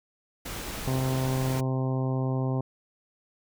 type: noise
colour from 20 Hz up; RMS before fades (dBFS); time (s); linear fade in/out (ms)
pink; -36; 0.45-1.61; 10
type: harmonic tone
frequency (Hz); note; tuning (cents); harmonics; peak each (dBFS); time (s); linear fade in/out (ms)
130.81; C3; 0; 1 / 2 / 3 / 4 / 5 / 6 / 7 / 8; -26 / -32 / -36 / -38 / -40 / -42 / -43 / -44; 0.87-2.61; 5
effects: none